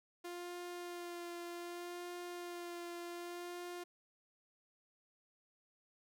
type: tone with vibrato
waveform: sawtooth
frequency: 349.2 Hz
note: F4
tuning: in tune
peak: -40 dBFS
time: 0.24-3.84 s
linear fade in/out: 10 ms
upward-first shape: sine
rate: 0.65 Hz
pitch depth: 17 cents each way
effects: none

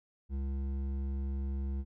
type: tone with hard clipping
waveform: sine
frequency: 68 Hz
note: C#2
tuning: 33 cents flat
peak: -34 dBFS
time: 0.29-1.85 s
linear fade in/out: 50 ms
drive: 9 dB
effects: none

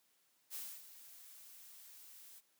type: noise with ADSR envelope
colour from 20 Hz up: blue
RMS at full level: -44 dBFS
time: 0.5-2.41 s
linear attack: 47 ms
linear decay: 270 ms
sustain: -13 dB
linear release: 26 ms
effects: white hiss -75 dBFS RMS until 2.59 s + high-pass 150 Hz 12 dB/octave

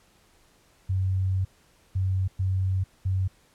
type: tone bursts at uneven times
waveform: sine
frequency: 94.4 Hz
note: F#2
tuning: 35 cents sharp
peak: -22 dBFS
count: 4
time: 0.89-1.45 / 1.95-2.28 / 2.39-2.84 / 3.05-3.28 s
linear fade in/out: 10 ms
effects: pink hiss -61 dBFS RMS until 3.54 s + low-pass 12000 Hz 12 dB/octave

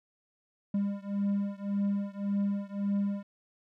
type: beating tone pair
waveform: triangle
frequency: 200 / 201.8 Hz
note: G3 / G#3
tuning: +35 / -49 cents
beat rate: 1.8 Hz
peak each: -29 / -30 dBFS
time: 0.74-3.23 s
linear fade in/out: 5 ms
effects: none

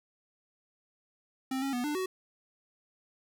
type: tone with pitch steps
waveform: square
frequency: 263.2 / 273.4 / 245.1 / 296.7 / 373.9 Hz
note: C4 / C#4 / B3 / D4 / F#4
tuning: +10 / -24 / -13 / +18 / +18 cents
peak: -31 dBFS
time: 1.51-2.06 s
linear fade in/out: 5 ms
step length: 110 ms
effects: none

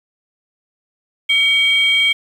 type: tone pair together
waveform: sine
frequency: 2262 / 3199 Hz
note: C#7 / G7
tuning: +34 / +34 cents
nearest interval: tritone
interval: 600 cents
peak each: -13 dBFS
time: 1.29-2.13 s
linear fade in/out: 10 ms
effects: tanh soft clip ceiling -6 dBFS + 7-bit

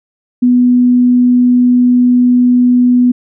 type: tone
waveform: sine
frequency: 246.9 Hz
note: B3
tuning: in tune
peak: -5 dBFS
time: 0.42-3.12 s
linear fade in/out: 10 ms
effects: none

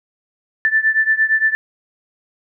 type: beating tone pair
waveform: sine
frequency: 1760 / 1768.7 Hz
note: A6 / A6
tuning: 0 / +9 cents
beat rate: 8.7 Hz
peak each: -15 / -17 dBFS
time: 0.65-1.55 s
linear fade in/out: 0 ms
effects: none

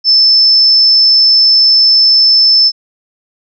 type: tone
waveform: sine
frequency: 5274 Hz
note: E8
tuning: in tune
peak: -4 dBFS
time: 0.04-2.72 s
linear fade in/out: 50 ms
effects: none

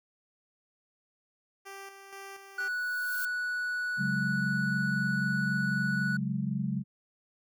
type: tone with tremolo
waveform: 10% pulse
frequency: 392.3 Hz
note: G4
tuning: 1 cent sharp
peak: -34 dBFS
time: 1.65-2.69 s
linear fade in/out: 20 ms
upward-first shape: square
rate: 2.1 Hz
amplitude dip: 50%
type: noise with exponential growth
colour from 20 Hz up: violet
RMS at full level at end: -37 dBFS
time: 2.33-3.25 s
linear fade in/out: 1 ms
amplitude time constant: 200 ms
type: tone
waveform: triangle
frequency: 1474 Hz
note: F#6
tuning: 7 cents flat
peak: -28 dBFS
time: 2.58-6.17 s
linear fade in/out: 5 ms
type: chord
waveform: sine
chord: C# suspended fourth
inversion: none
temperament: equal with one note detuned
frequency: 138.59 / 185 / 208.9 Hz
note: C#3 / F#3 / G#3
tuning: 0 / 0 / +10 cents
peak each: -33 dBFS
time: 3.97-6.84 s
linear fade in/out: 50 ms
effects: none

